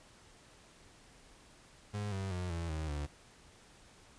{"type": "tone with pitch steps", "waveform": "35% pulse", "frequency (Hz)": [103.4, 96.48, 90.01, 83.99, 78.36, 73.11], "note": ["G#2", "G2", "F#2", "E2", "D#2", "D2"], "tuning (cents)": [-7, -27, -47, 33, 13, -7], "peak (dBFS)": -34, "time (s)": [1.93, 3.07], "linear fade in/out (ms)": 20, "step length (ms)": 190, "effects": ["pink hiss -60 dBFS RMS until 4.18 s", "resampled to 22050 Hz"]}